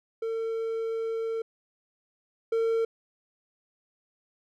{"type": "tone pair in turn", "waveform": "triangle", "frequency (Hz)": [451.6, 454], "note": ["A4", "A#4"], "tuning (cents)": [45, -46], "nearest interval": "unison", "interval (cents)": 9, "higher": "second", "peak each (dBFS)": [-26, -21], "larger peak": "second", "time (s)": [[0.22, 1.42], [2.52, 2.85]], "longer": "first", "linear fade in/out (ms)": 5, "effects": []}